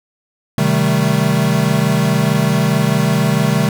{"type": "chord", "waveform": "square", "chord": "A half-diminished seventh", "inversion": "first", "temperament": "equal with one note detuned", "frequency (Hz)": [130.81, 155.56, 193.52, 220], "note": ["C3", "Eb3", "G3", "A3"], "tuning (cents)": [0, 0, -22, 0], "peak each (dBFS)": [-19, -17, -19, -20], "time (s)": [0.58, 3.69], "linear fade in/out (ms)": 2, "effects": []}